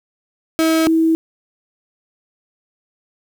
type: tone pair in turn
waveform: 35% pulse / sine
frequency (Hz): 322.1 / 324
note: E4 / E4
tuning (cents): -40 / -30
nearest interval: unison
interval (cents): 10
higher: second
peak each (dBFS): -11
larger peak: neither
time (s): 0.59-0.87 / 0.87-1.15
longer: neither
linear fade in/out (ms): 0
effects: 7-bit